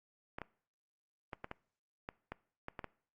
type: clicks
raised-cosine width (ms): 0.5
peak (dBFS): -26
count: 10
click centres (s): 0.385 / 0.417 / 1.332 / 1.444 / 1.514 / 2.089 / 2.32 / 2.684 / 2.792 / 2.843
effects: noise-tail reverb RT60 0.5 s tail -22 dB re dry + Opus 48 kbps